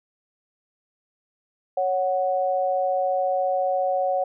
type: tone pair together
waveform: sine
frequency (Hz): 554.4 / 740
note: C#5 / F#5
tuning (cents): 0 / 0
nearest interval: perfect fourth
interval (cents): 500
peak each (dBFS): -23 / -23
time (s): 1.77-4.24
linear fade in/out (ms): 5
effects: none